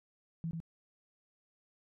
sine tone with echo, 164.81 Hz, E3, in tune, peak -34 dBFS, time 0.44-0.51 s, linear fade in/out 0 ms, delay 92 ms, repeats 1, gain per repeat -3 dB, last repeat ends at 0.602 s, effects none

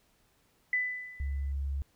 sine tone with exponential decay, 1997 Hz, B6, 19 cents sharp, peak -24 dBFS, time 0.73-1.52 s, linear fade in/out 2 ms, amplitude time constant 170 ms
sine tone, 69.3 Hz, C#2, in tune, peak -30 dBFS, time 1.2-1.82 s, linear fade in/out 0 ms
effects pink hiss -69 dBFS RMS until 1.95 s

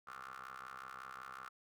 20% pulse ring-modulated tone, 65.41 Hz, C2, in tune, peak -40 dBFS, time 0.07-1.49 s, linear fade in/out 5 ms, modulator 1280 Hz, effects none

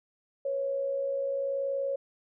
sine tone pair together, 489.1 / 549.8 Hz, B4 / C#5, -17 / -14 cents, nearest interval major second, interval 203 cents, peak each -39 / -28 dBFS, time 0.45-1.96 s, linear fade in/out 5 ms, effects none

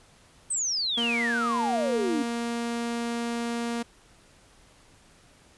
sine exponential sweep, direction down, 8520 to 267.9 Hz, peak -25 dBFS, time 0.5-2.23 s, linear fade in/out 10 ms
sawtooth tone, 234.9 Hz, A#3, 13 cents sharp, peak -24 dBFS, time 0.97-3.83 s, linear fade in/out 10 ms
effects pink hiss -57 dBFS RMS until 5.57 s + resampled to 24000 Hz

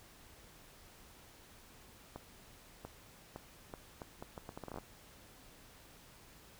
accelerating click train, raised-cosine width 1 ms, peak -30 dBFS, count 16, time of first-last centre 2.16-4.785 s, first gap 690 ms, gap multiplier 0.74, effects pink hiss -59 dBFS RMS until 6.59 s

